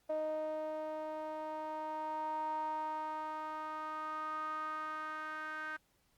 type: tone with band-pass filter sweep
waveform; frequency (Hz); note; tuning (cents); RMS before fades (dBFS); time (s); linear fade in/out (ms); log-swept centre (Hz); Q
sawtooth; 310.3; D#4; -5; -40; 0.09-5.77; 10; 650 to 1500; 6.8
effects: pink hiss -74 dBFS RMS until 6.17 s + Opus 48 kbps